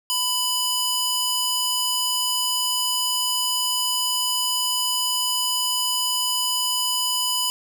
square tone with high-pass filter, 994 Hz, B5, 11 cents sharp, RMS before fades -23 dBFS, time 0.1-7.5 s, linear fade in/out 0 ms, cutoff 2700 Hz, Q 0.68, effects none

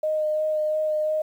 sine tone with vibrato, 616 Hz, D#5, 17 cents flat, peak -21 dBFS, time 0.03-1.22 s, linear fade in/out 5 ms, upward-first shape sine, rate 2.9 Hz, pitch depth 13 cents each way, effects 9-bit

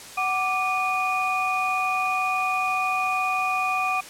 sine tone cluster, 747 / 1174 / 2460 Hz, F#5 / D6 / D#7, +16 / -1 / -20 cents, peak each -26 dBFS, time 0.17-4.01 s, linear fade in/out 10 ms, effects white hiss -41 dBFS RMS until 4.09 s + low-pass 10000 Hz 12 dB/octave

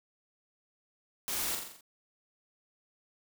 white noise with echo, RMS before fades -35 dBFS, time 1.28-1.55 s, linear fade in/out 0 ms, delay 43 ms, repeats 6, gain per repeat -4 dB, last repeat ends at 1.808 s, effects none

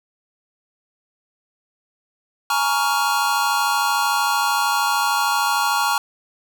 square chord, Bb minor seventh, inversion third, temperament just, 839.1 / 932.3 / 1118.8 / 1398.5 Hz, Ab5 / Bb5 / Db6 / F6, +18 / 0 / +16 / +2 cents, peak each -24 dBFS, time 2.5-5.98 s, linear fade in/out 2 ms, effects none

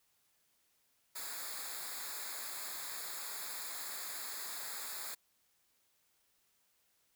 white noise with comb filter, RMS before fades -43 dBFS, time 1.15-5.15 s, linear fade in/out 10 ms, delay 0.34 ms, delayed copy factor -0.85, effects white hiss -75 dBFS RMS until 7.15 s

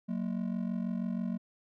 triangle ring-modulated tone, 208.3 Hz, G#3, 5 cents sharp, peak -26 dBFS, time 0.08-1.38 s, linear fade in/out 20 ms, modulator 23.1 Hz, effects none

